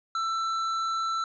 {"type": "tone with hard clipping", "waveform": "triangle", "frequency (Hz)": 1333, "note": "E6", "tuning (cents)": 19, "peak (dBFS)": -28, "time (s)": [0.15, 1.24], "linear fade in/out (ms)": 2, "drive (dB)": 12, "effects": ["resampled to 16000 Hz"]}